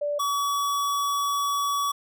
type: tone pair in turn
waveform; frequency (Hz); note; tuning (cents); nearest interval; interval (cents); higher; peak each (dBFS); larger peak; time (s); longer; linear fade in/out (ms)
sine / square; 584 / 1136.1; D5 / C#6; -10 / +42; octave; 1152; second; -24; neither; 0.01-0.19 / 0.19-1.92; second; 10
effects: none